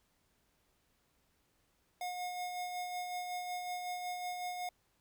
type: tone with tremolo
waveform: square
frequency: 720 Hz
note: F#5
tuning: 47 cents flat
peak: -37 dBFS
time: 2.01-4.69 s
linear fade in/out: 2 ms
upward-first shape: sine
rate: 5.4 Hz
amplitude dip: 35%
effects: pink hiss -75 dBFS RMS until 5 s